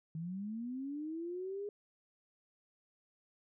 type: linear sweep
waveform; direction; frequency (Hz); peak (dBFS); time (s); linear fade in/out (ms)
sine; up; 155.56 to 415.3; -38; 0.15-1.69; 2
effects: none